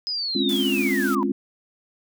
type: linear sweep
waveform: sine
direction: down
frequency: 5090 to 932.3 Hz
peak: -24 dBFS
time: 0.07-1.23 s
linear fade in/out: 0 ms
type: chord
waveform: sine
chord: Db major seventh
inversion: second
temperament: equal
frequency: 207.7 / 261.6 / 277.2 / 349.2 Hz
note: Ab3 / C4 / Db4 / F4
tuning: 0 / 0 / 0 / 0 cents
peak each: -26 dBFS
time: 0.35-1.32 s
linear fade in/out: 5 ms
type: noise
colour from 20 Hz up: white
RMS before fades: -36 dBFS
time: 0.49-1.15 s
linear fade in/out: 2 ms
effects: none